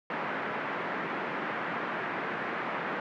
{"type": "band-pass noise", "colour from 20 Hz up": "white", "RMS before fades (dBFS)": -34, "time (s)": [0.1, 3], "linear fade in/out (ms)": 2, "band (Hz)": [160, 1900], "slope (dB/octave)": 24, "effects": []}